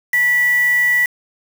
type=tone with quantisation; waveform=sine; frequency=1957 Hz; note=B6; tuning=16 cents flat; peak=-12 dBFS; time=0.13-1.06 s; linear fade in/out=5 ms; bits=4; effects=none